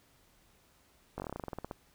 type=slowing click train; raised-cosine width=1 ms; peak=-24 dBFS; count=15; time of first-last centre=1.18-1.712 s; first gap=19 ms; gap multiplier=1.1; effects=pink hiss -66 dBFS RMS until 1.94 s